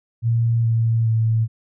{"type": "tone with pitch steps", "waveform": "sine", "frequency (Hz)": [116, 114.14, 112.31], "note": ["A#2", "A#2", "A2"], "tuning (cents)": [-8, -36, 36], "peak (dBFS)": -15, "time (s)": [0.22, 1.48], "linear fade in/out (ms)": 50, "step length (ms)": 420, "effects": []}